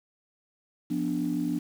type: chord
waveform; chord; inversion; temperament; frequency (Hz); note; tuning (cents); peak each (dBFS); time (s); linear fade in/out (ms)
sine; B diminished; second; equal; 174.61 / 246.9 / 293.7; F3 / B3 / D4; 0 / 0 / 0; -32 / -30 / -28; 0.9-1.59; 10
effects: tanh soft clip ceiling -18 dBFS + 8-bit